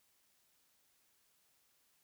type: silence
effects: white hiss -74 dBFS RMS until 2.03 s